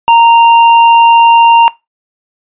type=tone; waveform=square; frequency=928 Hz; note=A#5; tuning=8 cents flat; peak=-3 dBFS; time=0.08-1.68 s; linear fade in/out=0 ms; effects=noise-tail reverb RT60 0.2 s tail -20 dB re dry + resampled to 8000 Hz